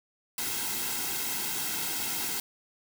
white noise with comb filter, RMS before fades -32 dBFS, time 0.38-2.4 s, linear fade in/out 2 ms, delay 1.7 ms, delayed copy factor -0.7, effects none

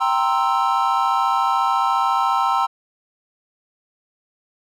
triangle chord, C dominant seventh, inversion second, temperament equal, 784 / 932.3 / 1046.5 / 1318.5 Hz, G5 / Bb5 / C6 / E6, 0 / 0 / 0 / 0 cents, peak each -20 dBFS, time 0-2.67 s, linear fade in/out 20 ms, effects none

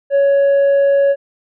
sine tone with tanh clipping, 558 Hz, C#5, 11 cents sharp, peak -10 dBFS, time 0.1-1.16 s, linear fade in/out 50 ms, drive 3 dB, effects none

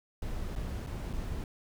brown noise with dropouts, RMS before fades -36 dBFS, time 0.22-1.44 s, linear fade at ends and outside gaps 2 ms, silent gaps 0.554-0.56 / 0.865-0.87 / 1.131-1.134 s, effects none

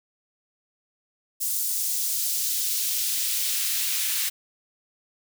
white noise with high-pass filter sweep, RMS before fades -26 dBFS, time 1.4-4.3 s, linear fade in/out 20 ms, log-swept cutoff 7100 to 2100 Hz, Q 0.88, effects none

